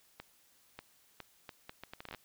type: accelerating click train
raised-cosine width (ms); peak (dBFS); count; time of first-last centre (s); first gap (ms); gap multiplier
0.3; -28; 14; 0.2-2.148; 590; 0.7
effects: white hiss -67 dBFS RMS until 2.24 s